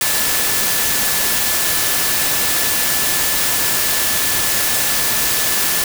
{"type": "tone in noise", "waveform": "sine", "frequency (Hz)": 1738, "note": "A6", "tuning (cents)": -22, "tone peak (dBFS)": -28, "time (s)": [0.01, 5.84], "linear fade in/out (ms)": 2, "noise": "white", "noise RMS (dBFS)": -17, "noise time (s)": [0.01, 5.84], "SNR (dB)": -14, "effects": []}